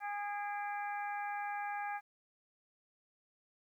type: harmonic tone with a mistuned harmonic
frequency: 410.1 Hz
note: G#4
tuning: 22 cents flat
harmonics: 2 / 3 / 4 / 5 / 6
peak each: -38 / -48 / -44 / -51 / -50 dBFS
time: 0-2.01 s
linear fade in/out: 50 ms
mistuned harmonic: 6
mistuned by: -70 cents
effects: 12-bit